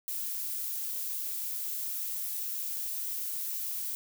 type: noise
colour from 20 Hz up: violet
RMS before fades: -35 dBFS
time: 0.08-3.95 s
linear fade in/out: 0 ms
effects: none